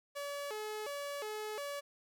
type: tone with vibrato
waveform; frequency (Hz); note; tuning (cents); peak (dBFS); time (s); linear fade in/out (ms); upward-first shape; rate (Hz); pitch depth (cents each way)
sawtooth; 493.9; B4; 0; -35; 0.15-1.81; 20; square; 1.4; 250
effects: none